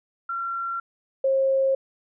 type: tone pair in turn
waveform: sine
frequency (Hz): 1367 / 536.6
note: F6 / C5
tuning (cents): -37 / +44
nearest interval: octave + major third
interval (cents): 1619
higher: first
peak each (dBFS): -26 / -18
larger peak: second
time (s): 0.29-0.8 / 1.24-1.75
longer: neither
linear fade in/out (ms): 5
effects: none